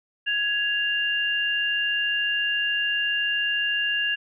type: tone pair together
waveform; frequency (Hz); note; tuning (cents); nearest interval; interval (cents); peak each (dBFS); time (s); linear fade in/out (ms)
sine; 1666.6 / 2794; G#6 / F7; +6 / 0; major sixth; 894; -25 / -24; 0.26-4.16; 20
effects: none